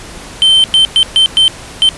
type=tone bursts at uneven times; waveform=triangle; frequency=3100 Hz; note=G7; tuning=20 cents flat; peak=-3 dBFS; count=6; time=0.42-0.64 / 0.74-0.85 / 0.96-1.03 / 1.16-1.26 / 1.37-1.48 / 1.82-1.89 s; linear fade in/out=0 ms; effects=pink hiss -30 dBFS RMS until 1.97 s + resampled to 24000 Hz